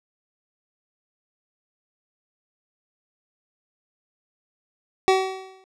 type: tone with exponential decay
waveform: 25% pulse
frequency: 379.5 Hz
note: F#4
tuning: 44 cents sharp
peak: -9 dBFS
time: 5.08-5.64 s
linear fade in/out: 0 ms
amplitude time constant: 120 ms
effects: low-pass 6000 Hz 12 dB/octave